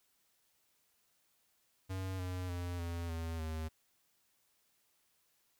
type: tone with pitch steps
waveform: square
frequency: 94.4 / 91.18 / 88.08 / 85.08 / 82.18 / 79.38 Hz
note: F#2 / F#2 / F2 / F2 / E2 / D#2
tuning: +35 / -25 / +15 / -45 / -5 / +35 cents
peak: -38 dBFS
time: 1.89-3.69 s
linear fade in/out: 20 ms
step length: 300 ms
effects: white hiss -75 dBFS RMS until 5.59 s